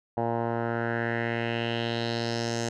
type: tone with low-pass filter sweep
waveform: 10% pulse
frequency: 116.54 Hz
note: A#2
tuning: in tune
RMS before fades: -29 dBFS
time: 0.17-2.69 s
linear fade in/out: 5 ms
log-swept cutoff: 840 to 6800 Hz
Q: 3.2
effects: none